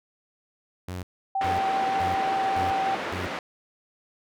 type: tone bursts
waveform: sawtooth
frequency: 90.8 Hz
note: F#2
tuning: 32 cents flat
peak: -28 dBFS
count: 5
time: 0.88-3.27 s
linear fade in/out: 5 ms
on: 150 ms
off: 410 ms
type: tone with vibrato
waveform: sine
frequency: 774 Hz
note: G5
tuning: 22 cents flat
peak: -23 dBFS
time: 1.35-2.95 s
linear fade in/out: 5 ms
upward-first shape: triangle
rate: 5.3 Hz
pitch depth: 10 cents each way
type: band-pass noise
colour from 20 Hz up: pink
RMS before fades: -32 dBFS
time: 1.41-3.39 s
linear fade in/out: 2 ms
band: 320 to 2400 Hz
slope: 12 dB/octave
effects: none